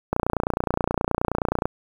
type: click train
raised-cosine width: 1 ms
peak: -7 dBFS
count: 46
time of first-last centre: 0.13-1.655 s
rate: 29.5 Hz
effects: 7-bit